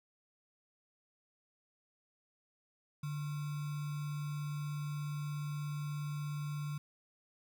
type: tone with sample-and-hold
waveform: sine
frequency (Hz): 147.2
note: D3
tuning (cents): +4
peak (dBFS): -36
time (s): 3.03-6.78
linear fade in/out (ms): 5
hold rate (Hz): 1225
effects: none